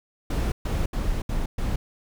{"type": "noise bursts at uneven times", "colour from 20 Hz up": "brown", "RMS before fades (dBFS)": -25, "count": 5, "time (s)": [[0.3, 0.52], [0.65, 0.86], [0.93, 1.22], [1.29, 1.46], [1.58, 1.76]], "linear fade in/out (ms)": 5, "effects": []}